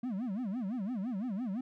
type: tone with vibrato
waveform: triangle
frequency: 220 Hz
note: A3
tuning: in tune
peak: -31 dBFS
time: 0.03-1.61 s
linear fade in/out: 5 ms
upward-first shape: sine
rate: 5.9 Hz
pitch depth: 290 cents each way
effects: none